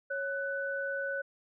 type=tone pair together; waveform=sine; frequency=552 / 1495.1 Hz; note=C#5 / F#6; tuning=-7 / +18 cents; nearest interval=octave + perfect fourth; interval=1725 cents; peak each=-35 / -34 dBFS; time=0.1-1.22 s; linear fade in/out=10 ms; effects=none